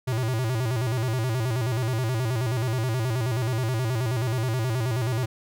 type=tone with vibrato; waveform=square; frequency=120 Hz; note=B2; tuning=49 cents flat; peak=-24 dBFS; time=0.07-5.26 s; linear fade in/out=10 ms; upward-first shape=square; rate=9.4 Hz; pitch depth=130 cents each way; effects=none